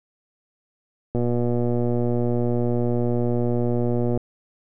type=click train; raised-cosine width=2 ms; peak=-11 dBFS; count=364; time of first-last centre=1.15-4.175 s; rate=120 Hz; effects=none